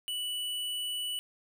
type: tone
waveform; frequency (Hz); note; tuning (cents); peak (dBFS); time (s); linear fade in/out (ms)
square; 2960; F#7; 0; -33; 0.08-1.19; 0
effects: none